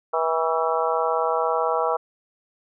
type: harmonic tone with a mistuned harmonic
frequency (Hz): 162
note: E3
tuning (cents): -30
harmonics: 3 / 4 / 5 / 6 / 7 / 8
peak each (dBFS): -25 / -26 / -27 / -28 / -28 / -29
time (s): 0.13-1.97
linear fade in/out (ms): 10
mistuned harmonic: 8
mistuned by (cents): +45
effects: none